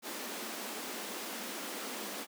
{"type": "high-pass noise", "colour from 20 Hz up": "pink", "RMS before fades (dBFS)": -41, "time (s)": [0.02, 2.27], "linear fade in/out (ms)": 50, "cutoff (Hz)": 200, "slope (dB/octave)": 96, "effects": []}